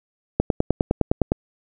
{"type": "click train", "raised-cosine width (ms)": 2, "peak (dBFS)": -3, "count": 10, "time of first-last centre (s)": [0.4, 1.319], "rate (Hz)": 9.79, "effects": []}